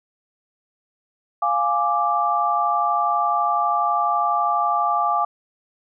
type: chord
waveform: sine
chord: D diminished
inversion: first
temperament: equal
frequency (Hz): 698.5 / 830.6 / 1174.7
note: F5 / Ab5 / D6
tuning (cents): 0 / 0 / 0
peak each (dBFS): -23 / -23 / -20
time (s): 1.42-5.25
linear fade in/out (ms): 5
effects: none